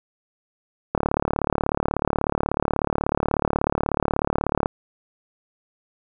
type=click train; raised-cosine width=1 ms; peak=-6 dBFS; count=136; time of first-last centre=0.95-4.659 s; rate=36.4 Hz; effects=none